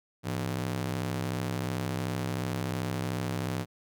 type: ring-modulated tone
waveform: sawtooth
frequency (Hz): 136.2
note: C#3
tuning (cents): -30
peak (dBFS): -23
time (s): 0.23-3.66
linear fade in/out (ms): 50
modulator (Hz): 31.4
effects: none